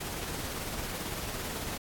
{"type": "noise with tremolo", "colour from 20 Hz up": "pink", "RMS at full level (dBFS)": -36, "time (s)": [0, 1.78], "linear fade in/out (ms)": 10, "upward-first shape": "sine", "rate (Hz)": 18, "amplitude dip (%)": 25, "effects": ["AAC 64 kbps"]}